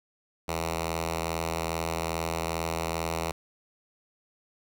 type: tone with notch filter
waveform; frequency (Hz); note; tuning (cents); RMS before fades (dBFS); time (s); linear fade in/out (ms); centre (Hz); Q
5% pulse; 82.41; E2; 0; -31; 0.48-3.32; 5; 260; 1.4
effects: none